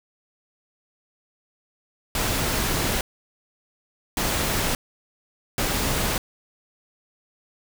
pink noise bursts at uneven times, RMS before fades -24 dBFS, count 3, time 2.15-3.01 / 4.17-4.75 / 5.58-6.18 s, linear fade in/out 2 ms, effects none

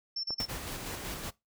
sine tone bursts, 5390 Hz, E8, 38 cents sharp, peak -32 dBFS, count 3, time 0.16-0.455 s, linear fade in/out 5 ms, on 75 ms, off 35 ms
click, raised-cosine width 1 ms, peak -26 dBFS, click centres 0.306 s
pink noise with exponential decay, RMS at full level -34 dBFS, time 0.4-0.54 s, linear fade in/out 1 ms, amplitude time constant 30 ms
pink noise with tremolo, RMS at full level -38 dBFS, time 0.48-1.31 s, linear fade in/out 20 ms, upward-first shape square, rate 5.3 Hz, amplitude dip 30%
effects noise-tail reverb RT60 0.2 s tail -21 dB re dry

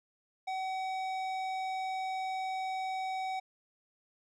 triangle tone with tanh clipping, 757 Hz, F#5, 39 cents sharp, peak -35 dBFS, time 0.47-3.4 s, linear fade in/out 10 ms, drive 18 dB, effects none

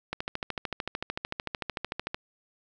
click train, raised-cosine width 0.3 ms, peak -15 dBFS, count 28, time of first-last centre 0.13-2.145 s, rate 13.4 Hz, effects none

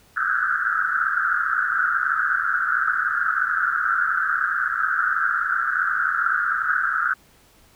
pink band-pass noise, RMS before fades -22 dBFS, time 0.16-7.14 s, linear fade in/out 10 ms, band 1300 to 1600 Hz, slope 96 dB/octave, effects pink hiss -55 dBFS RMS until 7.75 s

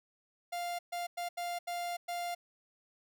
45% pulse tone bursts at uneven times, 698.5 Hz, F5, in tune, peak -35 dBFS, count 6, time 0.52-0.79 / 0.92-1.07 / 1.17-1.29 / 1.37-1.59 / 1.67-1.97 / 2.08-2.35 s, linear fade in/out 10 ms, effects none

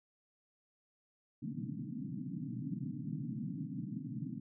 pink band-pass noise, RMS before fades -41 dBFS, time 1.42-4.4 s, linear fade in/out 10 ms, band 120 to 300 Hz, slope 96 dB/octave, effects none

